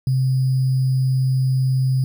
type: tone with sample-and-hold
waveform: sine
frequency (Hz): 130.9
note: C3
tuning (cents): +1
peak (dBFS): -15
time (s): 0.07-2.04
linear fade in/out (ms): 2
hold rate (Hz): 4900
effects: none